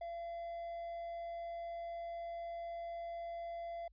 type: tone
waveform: triangle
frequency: 681 Hz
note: F5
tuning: 44 cents flat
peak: -39 dBFS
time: 0.01-3.88 s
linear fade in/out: 5 ms
effects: added 50 Hz sine -63 dBFS peak until 3.92 s + resampled to 11025 Hz